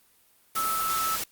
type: tone in noise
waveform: sine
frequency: 1309 Hz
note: E6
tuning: 13 cents flat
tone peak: -26 dBFS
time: 0.56-1.16 s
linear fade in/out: 5 ms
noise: white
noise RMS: -31 dBFS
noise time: 0.55-1.24 s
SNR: +2 dB
effects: white hiss -62 dBFS RMS until 1.31 s + Opus 32 kbps